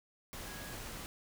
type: tone in noise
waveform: sine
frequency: 1655 Hz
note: G#6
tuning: 6 cents flat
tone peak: -51 dBFS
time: 0.47-0.73 s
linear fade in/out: 0 ms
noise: pink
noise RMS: -45 dBFS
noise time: 0.33-1.06 s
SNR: -9 dB
effects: none